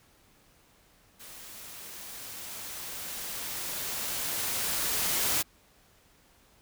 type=noise with level ramp; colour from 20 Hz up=white; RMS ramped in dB=-47 to -27 dBFS; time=1.19-5.43 s; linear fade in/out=20 ms; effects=pink hiss -62 dBFS RMS until 6.61 s